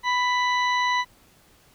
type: harmonic tone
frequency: 991 Hz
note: B5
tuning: 6 cents sharp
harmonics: 1 / 2 / 3 / 4 / 6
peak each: -22 / -25 / -35 / -32 / -42 dBFS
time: 0.03-1.05 s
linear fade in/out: 50 ms
effects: pink hiss -57 dBFS RMS until 1.74 s